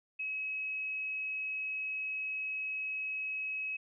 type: tone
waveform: sine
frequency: 2560 Hz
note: D#7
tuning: 49 cents sharp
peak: -34 dBFS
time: 0.19-3.77 s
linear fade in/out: 10 ms
effects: none